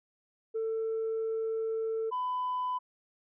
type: tone pair in turn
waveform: sine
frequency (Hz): 446.2 / 1001.7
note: A4 / B5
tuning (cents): +24 / +24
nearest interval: octave + major second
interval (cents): 1400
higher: second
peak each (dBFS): -28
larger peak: neither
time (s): 0.54-2.11 / 2.11-2.79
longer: first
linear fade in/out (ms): 20
effects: tanh soft clip ceiling -27 dBFS